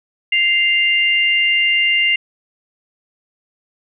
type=tone pair together; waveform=sine; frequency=2092 / 2793 Hz; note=C7 / F7; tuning=-1 / -1 cents; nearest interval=perfect fourth; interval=500 cents; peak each=-15 dBFS; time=0.32-2.16 s; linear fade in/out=5 ms; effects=none